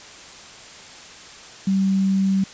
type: tone with quantisation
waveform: sine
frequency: 193 Hz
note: G3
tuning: 27 cents flat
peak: -16 dBFS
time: 1.67-2.44 s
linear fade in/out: 5 ms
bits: 7
effects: white hiss -41 dBFS RMS until 2.53 s + resampled to 16000 Hz